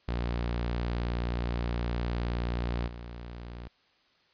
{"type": "tone with level steps", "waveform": "sawtooth", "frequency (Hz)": 59.2, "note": "A#1", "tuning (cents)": 27, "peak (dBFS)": [-25, -36], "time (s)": [0.08, 3.68], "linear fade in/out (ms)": 5, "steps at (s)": 2.87, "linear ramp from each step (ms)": 10, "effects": ["white hiss -66 dBFS RMS until 4.33 s", "resampled to 11025 Hz"]}